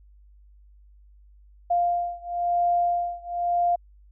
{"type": "beating tone pair", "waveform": "sine", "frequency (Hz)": [698.5, 699.49], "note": ["F5", "F5"], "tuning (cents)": [0, 3], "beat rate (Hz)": 0.99, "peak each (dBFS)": [-24, -25], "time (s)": [1.7, 3.76], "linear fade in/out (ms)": 10, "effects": ["added 50 Hz sine -50 dBFS peak until 4.11 s"]}